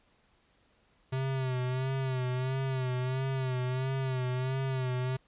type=tone with vibrato; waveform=square; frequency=130 Hz; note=C3; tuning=11 cents flat; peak=-30 dBFS; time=1.12-5.17 s; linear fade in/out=10 ms; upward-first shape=sine; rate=1.5 Hz; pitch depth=55 cents each way; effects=pink hiss -68 dBFS RMS until 5.27 s + resampled to 8000 Hz